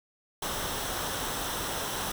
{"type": "noise with comb filter", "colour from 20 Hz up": "pink", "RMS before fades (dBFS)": -33, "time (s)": [0.42, 2.12], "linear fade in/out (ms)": 5, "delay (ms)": 0.43, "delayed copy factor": -0.5, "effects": []}